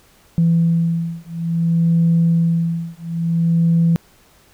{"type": "beating tone pair", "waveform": "sine", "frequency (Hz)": [166.8, 167.38], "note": ["E3", "E3"], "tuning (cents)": [21, 27], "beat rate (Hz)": 0.58, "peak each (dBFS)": -16, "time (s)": [0.38, 3.96], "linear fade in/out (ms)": 0, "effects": ["tanh soft clip ceiling -7 dBFS", "pink hiss -52 dBFS RMS until 4.53 s"]}